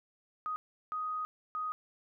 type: tone bursts at uneven times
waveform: sine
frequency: 1249 Hz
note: D#6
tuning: 6 cents sharp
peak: -33 dBFS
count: 3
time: 0.46-0.56 / 0.92-1.25 / 1.55-1.72 s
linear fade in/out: 0 ms
effects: none